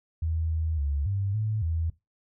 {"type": "tone with pitch steps", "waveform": "sine", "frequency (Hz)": [80.8, 80, 71.1, 98.7, 108.1, 81.9], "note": ["E2", "D#2", "C#2", "G2", "A2", "E2"], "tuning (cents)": [-34, 49, 45, 12, -30, -11], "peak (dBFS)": -25, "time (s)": [0.22, 1.9], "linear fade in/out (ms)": 5, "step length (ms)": 280, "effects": ["noise-tail reverb RT60 0.2 s tail -18 dB re dry"]}